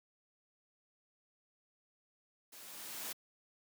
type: noise with level ramp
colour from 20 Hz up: white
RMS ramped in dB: -54 to -41 dBFS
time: 2.52-3.13 s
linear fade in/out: 10 ms
effects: high-pass 150 Hz 12 dB/octave